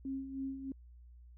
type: tone with tremolo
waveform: sine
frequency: 268.9 Hz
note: C4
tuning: 47 cents sharp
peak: -35 dBFS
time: 0.05-0.72 s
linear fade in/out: 2 ms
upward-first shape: sine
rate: 3.2 Hz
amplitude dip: 60%
effects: added 60 Hz sine -53 dBFS peak until 1.37 s